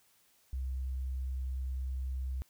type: tone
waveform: sine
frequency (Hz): 65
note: C2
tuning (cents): -11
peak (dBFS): -33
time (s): 0.53-2.42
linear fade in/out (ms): 0
effects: white hiss -68 dBFS RMS until 2.49 s